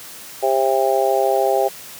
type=harmonic tone; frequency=133 Hz; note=C3; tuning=29 cents sharp; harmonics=3 / 4 / 5 / 6; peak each=-20 / -20 / -20 / -20 dBFS; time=0.42-1.69 s; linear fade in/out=20 ms; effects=white hiss -37 dBFS RMS until 1.99 s + high-pass 80 Hz 12 dB/octave